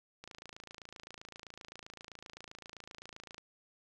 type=click train; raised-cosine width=0.2 ms; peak=-30 dBFS; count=88; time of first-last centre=0.24-3.381 s; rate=27.7 Hz; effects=none